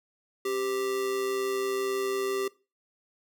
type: tone with amplitude modulation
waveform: square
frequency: 392 Hz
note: G4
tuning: in tune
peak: -26 dBFS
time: 0.45-2.48 s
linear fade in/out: 5 ms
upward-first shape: sine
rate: 122 Hz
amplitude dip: 45%
effects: noise-tail reverb RT60 0.3 s tail -20 dB re dry